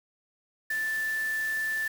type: tone in noise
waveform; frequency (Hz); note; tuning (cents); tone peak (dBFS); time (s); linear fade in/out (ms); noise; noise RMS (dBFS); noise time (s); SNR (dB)
sine; 1760; A6; 0; -27; 0.7-1.88; 5; white; -43; 0.7-1.88; +13
effects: none